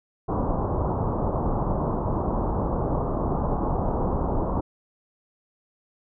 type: low-pass noise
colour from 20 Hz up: pink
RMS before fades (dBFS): -25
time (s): 0.28-4.61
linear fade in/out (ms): 10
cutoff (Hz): 1100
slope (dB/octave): 48
effects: none

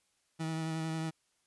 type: tone with vibrato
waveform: 30% pulse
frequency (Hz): 160.6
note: E3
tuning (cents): -45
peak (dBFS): -31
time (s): 0.39-1.11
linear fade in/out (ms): 20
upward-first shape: triangle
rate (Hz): 11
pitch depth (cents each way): 22
effects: white hiss -75 dBFS RMS until 1.46 s + resampled to 24000 Hz

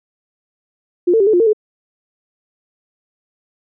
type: tone with pitch steps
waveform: sine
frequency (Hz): 353 / 449.6 / 392.7 / 433.6 / 353.1 / 454.1 / 426.9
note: F4 / A4 / G4 / A4 / F4 / A#4 / G#4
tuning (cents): +19 / +37 / +3 / -25 / +19 / -45 / +48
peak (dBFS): -9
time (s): 1.07-1.532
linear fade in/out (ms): 10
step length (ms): 66
effects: none

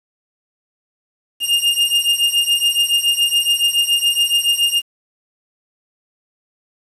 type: beating tone pair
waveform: 45% pulse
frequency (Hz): 2819 / 2826.1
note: F7 / F7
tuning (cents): +16 / +20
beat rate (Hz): 7.1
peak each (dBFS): -17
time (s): 1.4-4.82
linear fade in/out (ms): 50
effects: resampled to 32000 Hz + 7-bit

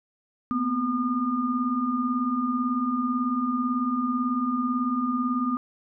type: tone cluster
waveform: sine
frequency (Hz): 234.1 / 252.2 / 1215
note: A#3 / B3 / D#6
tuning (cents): +8 / +36 / -42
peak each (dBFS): -31 / -25 / -28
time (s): 0.51-5.57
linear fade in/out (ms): 0
effects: none

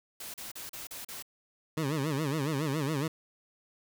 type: noise bursts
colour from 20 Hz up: white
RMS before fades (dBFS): -42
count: 6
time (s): 0.2-1.225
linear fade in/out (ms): 5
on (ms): 140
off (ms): 37
type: tone with vibrato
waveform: 20% pulse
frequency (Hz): 146.83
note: D3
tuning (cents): 0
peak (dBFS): -24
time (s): 1.77-3.08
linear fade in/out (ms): 5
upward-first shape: sine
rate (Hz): 7.2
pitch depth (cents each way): 170
effects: none

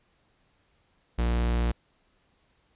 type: tone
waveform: 45% pulse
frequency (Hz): 59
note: A#1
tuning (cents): +22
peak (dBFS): -23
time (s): 1.18-1.72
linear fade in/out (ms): 10
effects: pink hiss -68 dBFS RMS until 2.75 s + resampled to 8000 Hz

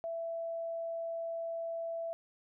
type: tone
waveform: sine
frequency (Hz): 665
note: E5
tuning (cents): +15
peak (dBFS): -35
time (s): 0.04-2.13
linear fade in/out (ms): 0
effects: none

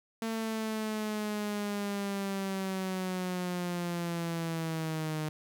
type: linear sweep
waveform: sawtooth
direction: down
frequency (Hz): 225.8 to 153.5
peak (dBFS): -28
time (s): 0.22-5.29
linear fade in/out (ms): 2
effects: none

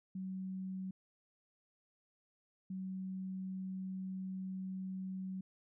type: tone pair in turn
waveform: sine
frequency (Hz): 188.4 / 188.4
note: F#3 / F#3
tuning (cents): +32 / +32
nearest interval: unison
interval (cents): 0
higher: neither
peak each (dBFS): -39 / -39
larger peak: neither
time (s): 0.15-0.91 / 2.7-5.41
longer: second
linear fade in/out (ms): 5
effects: none

